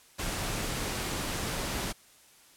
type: noise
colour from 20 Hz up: pink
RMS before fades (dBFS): -33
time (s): 0.18-1.93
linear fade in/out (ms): 20
effects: white hiss -58 dBFS RMS until 2.56 s + low-pass 12000 Hz 12 dB/octave